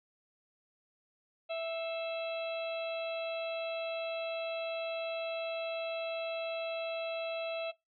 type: harmonic tone with a mistuned harmonic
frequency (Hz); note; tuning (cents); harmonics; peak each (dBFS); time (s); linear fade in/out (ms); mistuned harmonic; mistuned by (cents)
659.3; E5; 0; 1 / 2 / 3 / 4 / 5 / 6; -34 / -48 / -53 / -43 / -50 / -49; 1.49-7.72; 20; 3; +140
effects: noise-tail reverb RT60 0.2 s tail -22 dB re dry